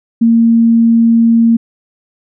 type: tone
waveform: sine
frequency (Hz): 230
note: A#3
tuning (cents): -23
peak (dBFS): -5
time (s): 0.21-1.57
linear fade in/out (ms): 10
effects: none